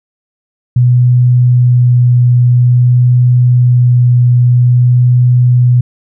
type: tone with vibrato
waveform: sine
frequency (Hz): 123.3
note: B2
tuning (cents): -2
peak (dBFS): -4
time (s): 0.76-5.81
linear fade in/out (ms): 5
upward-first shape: sine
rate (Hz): 0.5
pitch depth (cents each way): 8
effects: none